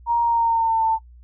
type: tone with pitch glide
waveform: sine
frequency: 939 to 893 Hz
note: A#5 to A5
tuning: +12 to +25 cents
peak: -16 dBFS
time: 0.06-0.99 s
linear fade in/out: 50 ms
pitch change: -87 cents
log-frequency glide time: 0.23-0.84 s
effects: noise-tail reverb RT60 0.1 s tail -21 dB re dry + added 60 Hz sine -43 dBFS peak until 1.23 s